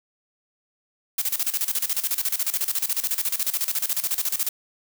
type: noise with tremolo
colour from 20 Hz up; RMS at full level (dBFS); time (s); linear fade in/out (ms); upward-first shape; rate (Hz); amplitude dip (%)
blue; -23; 1.18-4.49; 5; square; 14; 80
effects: none